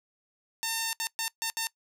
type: tone bursts at uneven times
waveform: 5% pulse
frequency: 905 Hz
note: A5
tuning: 48 cents sharp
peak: -17 dBFS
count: 5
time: 0.63-0.93 / 1-1.07 / 1.19-1.28 / 1.42-1.5 / 1.57-1.67 s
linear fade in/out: 0 ms
effects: noise-tail reverb RT60 0.1 s tail -22 dB re dry